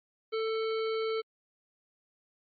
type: harmonic tone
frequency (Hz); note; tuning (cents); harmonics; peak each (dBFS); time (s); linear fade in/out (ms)
443.6; A4; +14; 1 / 3 / 5 / 7 / 9 / 10; -29 / -39 / -43 / -46 / -48 / -49; 0.32-1.22; 20
effects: MP3 48 kbps